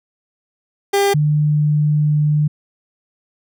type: tone pair in turn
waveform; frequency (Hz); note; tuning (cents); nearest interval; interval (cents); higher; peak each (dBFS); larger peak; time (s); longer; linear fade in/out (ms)
30% pulse / sine; 400 / 149.83; G4 / D3; +35 / +35; octave + perfect fourth; 1700; first; -10 / -12; first; 0.93-1.14 / 1.14-2.48; second; 10
effects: none